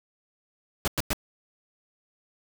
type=noise bursts; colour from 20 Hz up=pink; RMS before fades=-26 dBFS; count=3; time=0.85-1.131 s; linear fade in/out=0 ms; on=27 ms; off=100 ms; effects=none